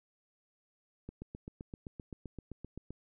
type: click train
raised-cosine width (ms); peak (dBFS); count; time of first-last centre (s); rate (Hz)
3; -30; 15; 1.09-2.906; 7.71
effects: none